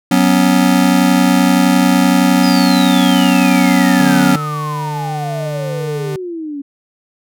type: chord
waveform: square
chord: F# suspended fourth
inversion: none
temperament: just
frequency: 185 / 246.7 / 277.5 Hz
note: F#3 / B3 / C#4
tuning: 0 / -2 / +2 cents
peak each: -14 dBFS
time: 0.11-4.36 s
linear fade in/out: 5 ms
type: exponential sweep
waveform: sine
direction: down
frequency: 5080 to 276.2 Hz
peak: -21 dBFS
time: 2.43-6.62 s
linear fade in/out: 10 ms
type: tone with pitch glide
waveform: 45% pulse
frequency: 150 to 148.88 Hz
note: D3 to D3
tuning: +37 to +24 cents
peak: -20 dBFS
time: 4-6.16 s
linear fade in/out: 2 ms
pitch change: -13 cents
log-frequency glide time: 4.78-5.24 s
effects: none